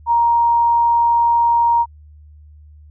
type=tone; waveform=sine; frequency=938 Hz; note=A#5; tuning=11 cents sharp; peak=-11 dBFS; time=0.06-1.86 s; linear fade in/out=50 ms; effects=added 75 Hz sine -40 dBFS peak until 2.9 s